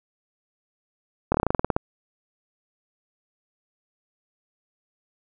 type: slowing click train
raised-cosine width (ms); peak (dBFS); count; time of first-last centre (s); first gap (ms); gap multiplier
1; -6; 12; 1.32-1.765; 24; 1.1
effects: none